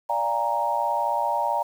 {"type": "chord", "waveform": "sine", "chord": "Bb dominant seventh", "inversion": "first", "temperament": "equal with one note detuned", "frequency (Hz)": [587.3, 698.5, 814, 932.3], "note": ["D5", "F5", "Ab5", "Bb5"], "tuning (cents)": [0, 0, -35, 0], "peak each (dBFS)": [-29, -30, -28, -24], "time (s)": [0.09, 1.63], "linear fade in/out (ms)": 10, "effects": ["8-bit"]}